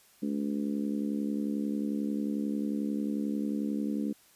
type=harmonic tone; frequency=71.2 Hz; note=C#2; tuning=47 cents sharp; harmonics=3 / 4 / 5 / 6 / 7; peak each=-31 / -33 / -42 / -46 / -46 dBFS; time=0.22-4.13 s; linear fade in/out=10 ms; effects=white hiss -61 dBFS RMS until 4.35 s + resampled to 32000 Hz